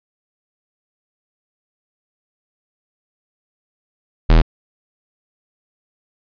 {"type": "tone", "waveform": "square", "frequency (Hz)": 40.47, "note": "E1", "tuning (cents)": -31, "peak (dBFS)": -8, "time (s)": [4.29, 4.42], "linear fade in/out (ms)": 10, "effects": ["resampled to 11025 Hz"]}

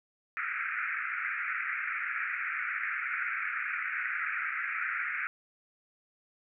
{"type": "band-pass noise", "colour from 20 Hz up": "pink", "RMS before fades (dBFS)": -34, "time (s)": [0.37, 5.27], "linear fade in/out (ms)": 0, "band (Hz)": [1300, 2400], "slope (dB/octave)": 96, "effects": []}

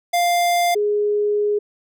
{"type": "tone pair in turn", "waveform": ["square", "sine"], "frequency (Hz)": [698.5, 415.3], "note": ["F5", "G#4"], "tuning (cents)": [0, 0], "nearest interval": "major sixth", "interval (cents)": 900, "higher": "first", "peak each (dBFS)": -16, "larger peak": "neither", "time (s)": [[0.13, 0.75], [0.75, 1.59]], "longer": "second", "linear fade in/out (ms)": 10, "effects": []}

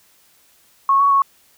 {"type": "tone with pitch steps", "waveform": "sine", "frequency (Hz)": [1097, 1120, 1104], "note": ["C#6", "C#6", "C#6"], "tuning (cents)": [-18, 18, -7], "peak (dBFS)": -11, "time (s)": [0.89, 1.22], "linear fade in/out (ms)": 2, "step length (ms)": 110, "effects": ["white hiss -55 dBFS RMS until 1.57 s"]}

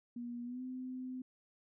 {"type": "tone with pitch glide", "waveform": "sine", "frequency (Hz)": [240, 255.7], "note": ["B3", "C4"], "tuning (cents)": [-49, -40], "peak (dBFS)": -40, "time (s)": [0.16, 1.22], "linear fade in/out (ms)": 5, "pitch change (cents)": 109, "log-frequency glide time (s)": [0.44, 0.62], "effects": []}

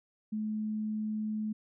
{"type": "tone", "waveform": "sine", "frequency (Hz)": 214.9, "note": "A3", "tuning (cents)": -41, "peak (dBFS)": -31, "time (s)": [0.32, 1.53], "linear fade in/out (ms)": 10, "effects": []}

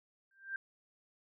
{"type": "tone with exponential growth", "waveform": "sine", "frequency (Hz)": 1580, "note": "G6", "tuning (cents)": 13, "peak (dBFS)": -33, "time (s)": [0.31, 0.56], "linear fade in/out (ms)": 2, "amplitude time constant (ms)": 53, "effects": []}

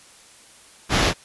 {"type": "noise with sample-and-hold", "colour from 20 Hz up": "pink", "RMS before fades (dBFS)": -19, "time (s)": [0.89, 1.14], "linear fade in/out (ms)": 50, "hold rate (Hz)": 8820, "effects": ["white hiss -49 dBFS RMS until 1.24 s", "resampled to 24000 Hz"]}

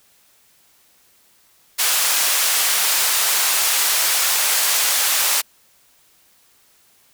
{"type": "band-pass noise", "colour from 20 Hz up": "white", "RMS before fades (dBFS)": -18, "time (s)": [1.78, 5.42], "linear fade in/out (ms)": 20, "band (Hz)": [750, 14000], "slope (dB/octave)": 12, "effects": ["white hiss -56 dBFS RMS until 7.13 s"]}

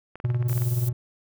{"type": "clicks", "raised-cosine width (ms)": 0.5, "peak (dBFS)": -24, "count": 10, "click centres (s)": [0.156, 0.201, 0.25, 0.302, 0.346, 0.426, 0.497, 0.529, 0.578, 0.62]}
{"type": "tone with tremolo", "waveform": "triangle", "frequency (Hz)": 121.4, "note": "B2", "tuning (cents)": -29, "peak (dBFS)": -17, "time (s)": [0.24, 0.93], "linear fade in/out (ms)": 10, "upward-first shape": "sine", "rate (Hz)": 19, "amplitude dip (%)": 60}
{"type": "noise", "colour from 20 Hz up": "violet", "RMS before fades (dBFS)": -36, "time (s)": [0.48, 0.89], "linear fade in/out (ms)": 5}
{"effects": []}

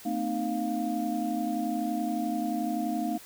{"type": "tone cluster", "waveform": "sine", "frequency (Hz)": [224.8, 256.4, 305.7, 702], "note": ["A3", "C4", "D#4", "F5"], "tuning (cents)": [37, -35, -30, 9], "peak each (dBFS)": [-32, -34, -32, -33], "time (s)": [0.05, 3.18], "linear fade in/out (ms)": 10, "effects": ["white hiss -49 dBFS RMS until 3.25 s"]}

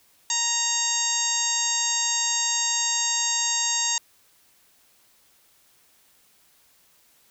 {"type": "harmonic tone", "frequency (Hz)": 932.3, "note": "A#5", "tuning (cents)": 0, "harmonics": [1, 2, 3, 4, 5, 6, 7, 8], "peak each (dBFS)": [-33, -34, -34, -31, -32, -34, -26, -27], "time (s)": [0.3, 3.98], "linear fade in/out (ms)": 2, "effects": ["white hiss -60 dBFS RMS until 7.3 s"]}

